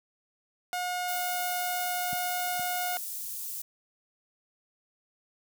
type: tone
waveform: sawtooth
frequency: 720 Hz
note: F#5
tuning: 47 cents flat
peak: -26 dBFS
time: 0.73-2.97 s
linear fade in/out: 0 ms
type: high-pass noise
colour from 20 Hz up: white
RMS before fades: -37 dBFS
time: 1.08-3.62 s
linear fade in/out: 5 ms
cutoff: 7900 Hz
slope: 12 dB/octave
type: clicks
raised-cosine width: 5 ms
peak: -24 / -30 dBFS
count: 2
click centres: 2.13 / 2.595 s
effects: high-pass 150 Hz 12 dB/octave

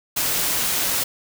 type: noise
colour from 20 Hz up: white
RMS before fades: -22 dBFS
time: 0.16-1.04 s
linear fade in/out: 10 ms
effects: none

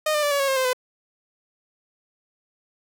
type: tone with pitch steps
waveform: sawtooth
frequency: 616 / 598.8 / 582.1 / 565.9 / 550.1 / 534.7 / 519.8 / 505.3 Hz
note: D#5 / D5 / D5 / C#5 / C#5 / C5 / C5 / B4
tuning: -17 / +33 / -15 / +36 / -13 / +37 / -11 / +40 cents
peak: -16 dBFS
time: 0.06-0.732 s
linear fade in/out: 5 ms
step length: 84 ms
effects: none

